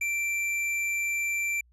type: tone with tanh clipping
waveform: sine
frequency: 2349 Hz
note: D7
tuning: in tune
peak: -28 dBFS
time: 0.01-1.61 s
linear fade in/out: 5 ms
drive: 12 dB
effects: added 60 Hz sine -58 dBFS peak until 1.72 s + resampled to 32000 Hz